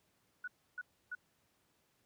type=tone bursts; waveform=sine; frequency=1471 Hz; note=F#6; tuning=11 cents flat; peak=-39 dBFS; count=3; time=0.44-1.151 s; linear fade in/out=5 ms; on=37 ms; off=300 ms; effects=pink hiss -75 dBFS RMS until 2.05 s + high-pass 80 Hz 12 dB/octave